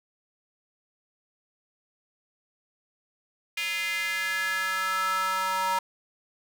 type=tone with high-pass filter sweep; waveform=square; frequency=188.3 Hz; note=F#3; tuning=31 cents sharp; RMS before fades=-28 dBFS; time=3.57-5.79 s; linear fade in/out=5 ms; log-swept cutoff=2400 to 990 Hz; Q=4.4; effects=none